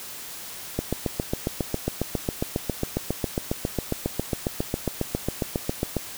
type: click train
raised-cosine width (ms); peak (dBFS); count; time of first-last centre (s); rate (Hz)
2; -10; 39; 0.79-5.967; 7.34
effects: white hiss -38 dBFS RMS until 6.17 s